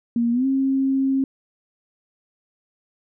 sine tone with pitch glide, 235.2 to 268.6 Hz, A#3 to C4, +16 to +46 cents, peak -17 dBFS, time 0.16-1.24 s, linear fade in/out 2 ms, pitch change +230 cents, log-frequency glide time 0.32-0.46 s, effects none

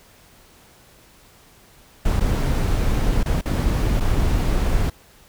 brown noise with dropouts, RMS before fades -19 dBFS, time 2.05-4.9 s, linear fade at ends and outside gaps 5 ms, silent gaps 2.199-2.206 / 3.232-3.258 / 3.412-3.456 / 4-4.005 s, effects pink hiss -51 dBFS RMS until 5.28 s

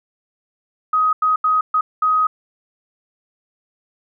sine tone bursts at uneven times, 1258 Hz, D#6, 19 cents sharp, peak -13 dBFS, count 5, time 0.93-1.13 / 1.22-1.36 / 1.44-1.61 / 1.74-1.81 / 2.02-2.27 s, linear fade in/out 5 ms, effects none

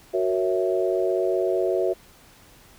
sine chord, F# dominant seventh, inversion none, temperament equal, 370 / 466.2 / 554.4 / 659.3 Hz, F#4 / A#4 / C#5 / E5, 0 / 0 / 0 / 0 cents, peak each -23 / -28 / -28 / -26 dBFS, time 0.13-1.94 s, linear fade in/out 20 ms, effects pink hiss -52 dBFS RMS until 2.78 s

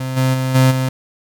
35% pulse tone with level steps, 130.4 Hz, C3, 5 cents flat, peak -19 / -11 / -15 / -7 / -14 dBFS, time 0-0.89 s, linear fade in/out 5 ms, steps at 0.16 / 0.33 / 0.54 / 0.7 s, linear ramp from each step 20 ms, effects none

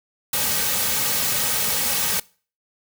white noise with comb filter, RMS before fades -22 dBFS, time 0.33-2.2 s, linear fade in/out 5 ms, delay 2.9 ms, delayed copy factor -0.75, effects noise-tail reverb RT60 0.4 s tail -23 dB re dry

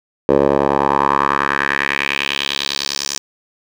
10% pulse tone with band-pass filter sweep, 70 Hz, C#2, 18 cents sharp, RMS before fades -17 dBFS, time 0.29-3.18 s, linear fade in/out 0 ms, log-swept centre 510 to 6100 Hz, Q 2.8, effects none

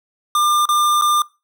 square tone with dropouts, 1198 Hz, D6, 34 cents sharp, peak -14 dBFS, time 0.35-1.22 s, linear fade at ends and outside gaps 2 ms, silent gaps 0.655-0.689 / 1.013-1.02 s, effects noise-tail reverb RT60 0.3 s tail -23 dB re dry

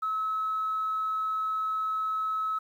sine tone, 1292 Hz, E6, 35 cents flat, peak -26 dBFS, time 0.02-2.59 s, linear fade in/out 10 ms, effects tanh soft clip ceiling -22 dBFS + 10-bit

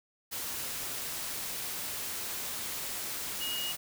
sine tone in noise, 2877 Hz, F#7, 49 cents flat, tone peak -34 dBFS, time 3.4-3.73 s, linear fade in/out 20 ms, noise white, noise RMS -37 dBFS, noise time 0.31-3.77 s, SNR 0 dB, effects none

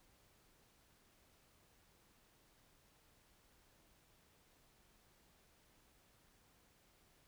silence, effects pink hiss -71 dBFS RMS until 7.27 s

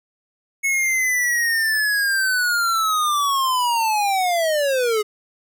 square linear sweep, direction down, 2200 to 412.5 Hz, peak -18 dBFS, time 0.63-5.03 s, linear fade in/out 20 ms, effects none

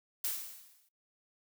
blue noise with exponential decay, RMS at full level -32 dBFS, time 0.24-0.89 s, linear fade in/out 5 ms, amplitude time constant 140 ms, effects noise-tail reverb RT60 0.2 s tail -25 dB re dry

